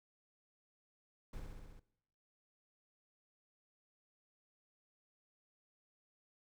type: noise with echo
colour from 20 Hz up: brown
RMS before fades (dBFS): -45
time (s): 1.33-1.4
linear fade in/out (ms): 5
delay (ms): 66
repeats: 6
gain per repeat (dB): -2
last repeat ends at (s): 1.796
effects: noise-tail reverb RT60 0.8 s tail -19 dB re dry